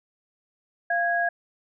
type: tone pair together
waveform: sine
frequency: 692 / 1650.6 Hz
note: F5 / G#6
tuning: -16 / -11 cents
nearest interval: octave + minor third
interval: 1505 cents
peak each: -24 / -24 dBFS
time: 0.9-1.29 s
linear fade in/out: 5 ms
effects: none